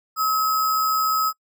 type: tone with sample-and-hold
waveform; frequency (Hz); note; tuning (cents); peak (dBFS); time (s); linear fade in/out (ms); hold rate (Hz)
sine; 1283; E6; -47; -18; 0.16-1.33; 50; 6300
effects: noise-tail reverb RT60 0.1 s tail -24 dB re dry